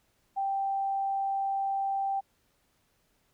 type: tone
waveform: sine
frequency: 784 Hz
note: G5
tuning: in tune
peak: -27 dBFS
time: 0.36-2.21 s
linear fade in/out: 20 ms
effects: pink hiss -71 dBFS RMS until 3.33 s